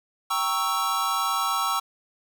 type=chord; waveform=square; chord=G diminished seventh; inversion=none; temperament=equal; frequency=784 / 932.3 / 1108.7 / 1318.5 Hz; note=G5 / Bb5 / Db6 / Fb6; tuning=0 / 0 / 0 / 0 cents; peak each=-33 / -33 / -28 / -27 dBFS; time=0.3-1.8 s; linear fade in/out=10 ms; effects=none